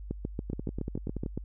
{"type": "two click trains", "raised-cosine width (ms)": 3, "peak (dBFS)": [-19, -21], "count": [10, 9], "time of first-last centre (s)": [[0.11, 1.376], [0.5, 1.262]], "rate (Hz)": [7.11, 10.5], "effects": ["added 50 Hz sine -39 dBFS peak until 1.44 s"]}